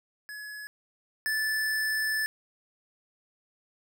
square tone pair in turn, 1696 / 1747.7 Hz, G#6 / A6, +36 / -12 cents, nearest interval minor second, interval 52 cents, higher second, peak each -39 / -27 dBFS, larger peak second, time 0.29-0.67 / 1.26-2.26 s, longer second, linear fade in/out 0 ms, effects none

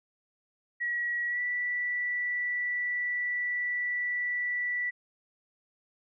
sine tone with pitch glide, 1919 to 1961.6 Hz, A#6 to B6, +50 to -12 cents, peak -28 dBFS, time 0.8-4.91 s, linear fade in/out 20 ms, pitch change +38 cents, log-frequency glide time 1.28-1.4 s, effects none

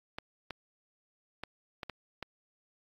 clicks, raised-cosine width 0.3 ms, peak -22 dBFS, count 6, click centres 0.185 / 0.507 / 1.436 / 1.832 / 1.897 / 2.227 s, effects AAC 32 kbps

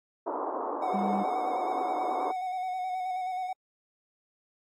white band-pass noise, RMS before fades -33 dBFS, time 0.26-2.32 s, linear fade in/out 10 ms, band 280 to 1100 Hz, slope 48 dB/octave
triangle tone with vibrato, 740 Hz, F#5, in tune, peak -28 dBFS, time 0.82-3.53 s, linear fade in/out 5 ms, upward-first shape square, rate 9.4 Hz, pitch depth 24 cents each way
triangle tone, 199.5 Hz, G3, 31 cents sharp, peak -27 dBFS, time 0.93-1.24 s, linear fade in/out 20 ms
effects AAC 48 kbps

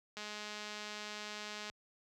click train, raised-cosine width 0.2 ms, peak -27 dBFS, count 322, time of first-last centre 0.17-1.699 s, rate 210 Hz, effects high-pass 60 Hz 12 dB/octave

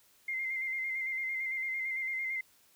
sine tone with vibrato, 2093 Hz, C7, in tune, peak -32 dBFS, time 0.28-2.41 s, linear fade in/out 5 ms, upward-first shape square, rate 8.9 Hz, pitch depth 25 cents each way, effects white hiss -65 dBFS RMS until 2.75 s

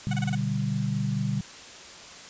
sine chord, G major, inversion first, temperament just, 122.5 / 147 / 196 Hz, B2 / D3 / G3, -14 / +2 / 0 cents, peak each -29 dBFS, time 0.07-1.41 s, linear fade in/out 0 ms
15% pulse tone bursts, 739 Hz, F#5, 2 cents flat, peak -24 dBFS, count 5, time 0.11-0.351 s, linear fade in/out 5 ms, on 25 ms, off 29 ms
effects white hiss -44 dBFS RMS until 2.29 s + resampled to 16000 Hz

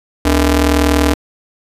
sawtooth ring-modulated tone, 181.5 Hz, F#3, 33 cents flat, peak -3 dBFS, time 0.25-1.14 s, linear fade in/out 5 ms, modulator 111 Hz, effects resampled to 32000 Hz

